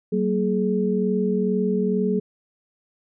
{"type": "tone cluster", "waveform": "sine", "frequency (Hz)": [189.6, 231.8, 422.7], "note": ["F#3", "A#3", "G#4"], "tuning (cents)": [43, -10, 31], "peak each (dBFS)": [-22, -26, -23], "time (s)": [0.12, 2.2], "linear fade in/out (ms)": 10, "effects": []}